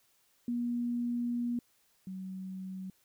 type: tone pair in turn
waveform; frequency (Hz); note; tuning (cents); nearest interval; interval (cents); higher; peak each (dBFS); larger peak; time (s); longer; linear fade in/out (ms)
sine; 240 / 188.41; B3 / F#3; -49 / +32; major third; 419; first; -30 / -38; first; 0.48-1.59 / 2.07-2.9; first; 2
effects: white hiss -70 dBFS RMS until 3.04 s